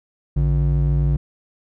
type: ring-modulated tone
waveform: triangle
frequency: 101.7 Hz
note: G#2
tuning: 36 cents flat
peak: -10 dBFS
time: 0.36-1.17 s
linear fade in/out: 10 ms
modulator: 43.6 Hz
effects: none